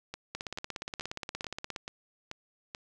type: two click trains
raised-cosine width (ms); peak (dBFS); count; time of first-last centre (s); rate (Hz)
0.2; -21 / -19; 7 / 25; 0.14-2.749 / 0.35-1.762; 2.3 / 17
effects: none